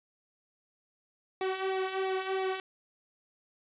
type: tone with flanger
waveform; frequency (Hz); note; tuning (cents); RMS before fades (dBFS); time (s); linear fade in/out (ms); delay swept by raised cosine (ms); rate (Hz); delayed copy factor
sawtooth; 380; F#4; +46; -32; 1.41-2.6; 2; 0.65 to 2.55; 3; -0.65
effects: resampled to 8000 Hz + 10-bit